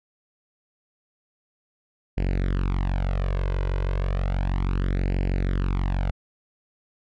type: tone with flanger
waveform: sawtooth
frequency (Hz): 46.23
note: F#1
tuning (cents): -1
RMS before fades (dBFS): -24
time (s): 2.17-6.11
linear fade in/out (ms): 10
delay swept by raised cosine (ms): 0.41 to 2.01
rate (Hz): 0.33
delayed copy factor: +0.85
effects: low-pass 3000 Hz 12 dB/octave